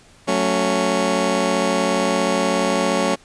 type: chord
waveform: 15% pulse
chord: F# minor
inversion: none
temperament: just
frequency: 185 / 222 / 277.5 Hz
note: F#3 / A3 / C#4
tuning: 0 / +16 / +2 cents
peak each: -16 dBFS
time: 0.27-3.16 s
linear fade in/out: 20 ms
effects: pink hiss -50 dBFS RMS until 3.24 s + resampled to 22050 Hz